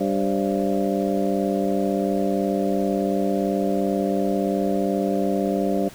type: harmonic tone with a mistuned harmonic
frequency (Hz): 98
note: G2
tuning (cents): 0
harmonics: 2 / 3 / 4 / 5 / 6 / 7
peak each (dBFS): -24 / -26 / -27 / -28 / -29 / -29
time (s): 0-5.89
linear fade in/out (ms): 10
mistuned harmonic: 5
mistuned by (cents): +120
effects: pink hiss -44 dBFS RMS until 5.94 s